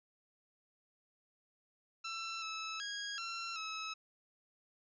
15% pulse tone with pitch steps, 1339 / 1305 / 1643 / 1358 / 1293 Hz, E6 / E6 / G#6 / F6 / E6, +27 / -18 / -19 / -49 / -34 cents, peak -33 dBFS, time 2.04-3.94 s, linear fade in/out 10 ms, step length 380 ms, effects resampled to 16000 Hz

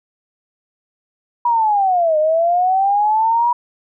sine linear two-way sweep, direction down then up, 970 to 607 to 970 Hz, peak -12 dBFS, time 1.45-3.53 s, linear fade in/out 5 ms, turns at 2.18 s, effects none

